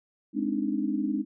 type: tone cluster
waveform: sine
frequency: 208.8 / 259.7 / 290.4 / 309.9 Hz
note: G#3 / C4 / D4 / D#4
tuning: +10 / -13 / -19 / -7 cents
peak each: -31 dBFS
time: 0.33-1.25 s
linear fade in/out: 50 ms
effects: none